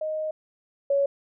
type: tone pair in turn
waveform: sine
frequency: 622.3 / 559.2 Hz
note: D#5 / C#5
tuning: 0 / +15 cents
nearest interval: major second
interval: 185 cents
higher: first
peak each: -26 / -19 dBFS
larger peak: second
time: 0.01-0.31 / 0.9-1.06 s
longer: first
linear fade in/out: 5 ms
effects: none